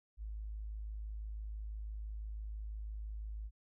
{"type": "tone", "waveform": "sine", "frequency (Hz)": 53, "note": "G#1", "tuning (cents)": 36, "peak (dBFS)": -40, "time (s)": [0.17, 3.51], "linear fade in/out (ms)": 50, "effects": []}